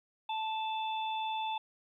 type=harmonic tone; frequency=878 Hz; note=A5; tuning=4 cents flat; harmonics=1 / 3 / 4; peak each=-33 / -44 / -42 dBFS; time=0.29-1.58 s; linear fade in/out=5 ms; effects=12-bit